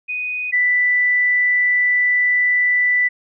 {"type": "tone pair in turn", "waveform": "sine", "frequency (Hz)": [2489, 1980.1], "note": ["D#7", "B6"], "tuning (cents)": [0, 4], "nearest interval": "major third", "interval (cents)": 396, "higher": "first", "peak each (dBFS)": [-21, -13], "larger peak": "second", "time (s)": [[0.08, 0.52], [0.52, 3.09]], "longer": "second", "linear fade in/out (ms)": 20, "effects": []}